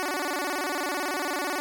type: tone with vibrato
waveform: 10% pulse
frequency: 328.6 Hz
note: E4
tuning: 5 cents flat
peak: -19 dBFS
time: 0-1.6 s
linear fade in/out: 0 ms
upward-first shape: square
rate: 18 Hz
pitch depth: 210 cents each way
effects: none